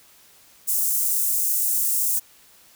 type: high-pass noise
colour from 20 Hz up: white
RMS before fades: -22 dBFS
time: 0.67-2.2 s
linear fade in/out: 20 ms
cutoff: 7400 Hz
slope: 24 dB/octave
effects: white hiss -53 dBFS RMS until 2.75 s